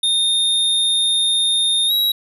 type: tone with pitch glide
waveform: square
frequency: 3658 to 3860 Hz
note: A#7 to B7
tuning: -33 to -40 cents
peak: -15 dBFS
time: 0.03-2.12 s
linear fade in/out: 5 ms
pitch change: +93 cents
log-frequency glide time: 1.87-1.92 s
effects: none